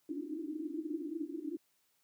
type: band-pass noise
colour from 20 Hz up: pink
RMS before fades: -40 dBFS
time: 0.09-1.57 s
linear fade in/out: 2 ms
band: 290 to 330 Hz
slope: 96 dB/octave
effects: white hiss -75 dBFS RMS until 2.03 s + high-pass 100 Hz 12 dB/octave